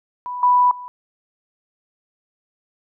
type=tone with level steps; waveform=sine; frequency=987.8 Hz; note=B5; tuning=in tune; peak=-25 / -11 / -31 dBFS; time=0.26-0.88 s; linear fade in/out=0 ms; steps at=0.43 / 0.71 s; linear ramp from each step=2 ms; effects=none